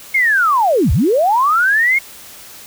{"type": "linear two-way sweep", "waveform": "sine", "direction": "down then up", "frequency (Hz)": [2191, 54.9, 2191], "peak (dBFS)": -10, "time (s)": [0.14, 1.99], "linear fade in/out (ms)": 10, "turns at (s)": 0.92, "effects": ["white hiss -37 dBFS RMS until 2.66 s"]}